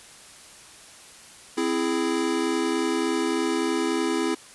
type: chord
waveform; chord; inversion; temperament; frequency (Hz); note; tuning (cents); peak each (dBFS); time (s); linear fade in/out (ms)
square; C augmented; none; equal with one note detuned; 261.6 / 331.9 / 415.3; C4 / E4 / G#4; 0 / +12 / 0; -29 / -26 / -29; 1.57-4.35; 10
effects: white hiss -47 dBFS RMS until 4.54 s + resampled to 24000 Hz